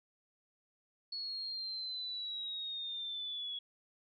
sine linear sweep, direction down, 4379 to 3349 Hz, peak -38 dBFS, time 1.12-3.59 s, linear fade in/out 5 ms, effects none

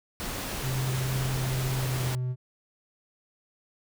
pink noise, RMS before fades -34 dBFS, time 0.2-2.15 s, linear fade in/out 0 ms
triangle tone with pitch glide, 130 to 126.15 Hz, C3 to B2, -11 to +37 cents, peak -25 dBFS, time 0.62-2.36 s, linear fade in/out 50 ms, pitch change -52 cents, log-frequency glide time 1.73-2.13 s
effects none

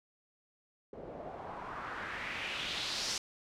white noise with low-pass filter sweep, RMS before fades -40 dBFS, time 0.93-3.18 s, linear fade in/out 2 ms, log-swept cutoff 470 to 5800 Hz, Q 2.4, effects none

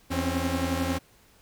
sawtooth tone cluster, 83.6 / 261.8 / 273 Hz, E2 / C4 / C#4, +25 / +1 / -26 cents, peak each -26 dBFS, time 0.1-0.99 s, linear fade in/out 20 ms, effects pink hiss -59 dBFS RMS until 1.41 s

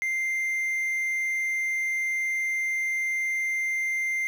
triangle tone, 2093 Hz, C7, in tune, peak -23 dBFS, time 0.02-4.27 s, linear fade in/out 0 ms, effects 9-bit

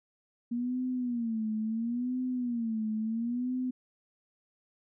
sine tone with vibrato, 234.8 Hz, A#3, 13 cents sharp, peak -29 dBFS, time 0.51-3.71 s, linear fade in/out 10 ms, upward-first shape sine, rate 0.73 Hz, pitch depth 140 cents each way, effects none

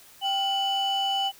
sine tone pair together, 784 / 2979 Hz, G5 / F#7, 0 / +11 cents, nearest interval octave + major seventh, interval 2311 cents, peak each -24 dBFS, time 0.21-1.32 s, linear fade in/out 50 ms, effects tanh soft clip ceiling -20 dBFS + white hiss -52 dBFS RMS until 1.39 s

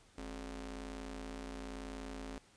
sawtooth ring-modulated tone, 159 Hz, D#3, 38 cents sharp, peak -36 dBFS, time 0.18-2.38 s, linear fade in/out 2 ms, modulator 110 Hz, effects pink hiss -65 dBFS RMS until 2.56 s + resampled to 22050 Hz

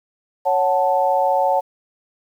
sine chord, F# minor, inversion second, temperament equal, 554.4 / 740 / 880 Hz, C#5 / F#5 / A5, 0 / 0 / 0 cents, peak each -19 dBFS, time 0.45-1.61 s, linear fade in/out 20 ms, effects 8-bit

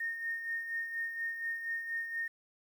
sine tone with tremolo, 1838 Hz, A#6, 25 cents flat, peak -32 dBFS, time 0-2.28 s, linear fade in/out 5 ms, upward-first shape sine, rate 4.2 Hz, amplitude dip 55%, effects 10-bit

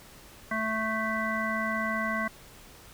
harmonic tone, 220 Hz, A3, in tune, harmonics 1 / 3 / 5 / 7 / 9, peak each -33 / -35 / -33 / -34 / -33 dBFS, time 0.51-2.28 s, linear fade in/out 5 ms, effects pink hiss -51 dBFS RMS until 2.93 s

